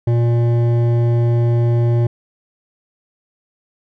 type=tone with hard clipping; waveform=sine; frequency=118.3 Hz; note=A#2; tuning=26 cents sharp; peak=-14 dBFS; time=0.07-2.07 s; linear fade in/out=5 ms; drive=11 dB; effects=none